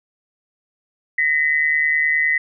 sine tone pair together, 1864.4 / 2014 Hz, A#6 / B6, 0 / +33 cents, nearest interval minor second, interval 133 cents, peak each -19 / -17 dBFS, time 1.18-2.38 s, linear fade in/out 5 ms, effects none

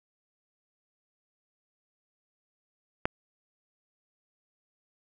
click, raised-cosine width 0.5 ms, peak -10 dBFS, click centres 3.055 s, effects none

